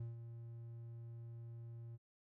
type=tone with ADSR envelope; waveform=triangle; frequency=116.54 Hz; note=A#2; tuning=in tune; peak=-39 dBFS; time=0-1.98 s; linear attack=6 ms; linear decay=150 ms; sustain=-7 dB; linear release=34 ms; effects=none